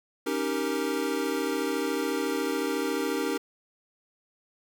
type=chord; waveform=square; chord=Eb dominant seventh; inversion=third; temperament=equal; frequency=277.2 / 311.1 / 392 / 466.2 Hz; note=Db4 / Eb4 / G4 / Bb4; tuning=0 / 0 / 0 / 0 cents; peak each=-33 dBFS; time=0.26-3.38 s; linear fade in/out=10 ms; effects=9-bit